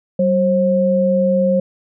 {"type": "tone pair together", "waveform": "sine", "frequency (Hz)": [190.69, 535], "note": ["G3", "C5"], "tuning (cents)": [-48, 38], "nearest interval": "octave + tritone", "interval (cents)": 1786, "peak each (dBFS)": [-16, -14], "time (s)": [0.19, 1.6], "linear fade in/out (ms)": 5, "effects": []}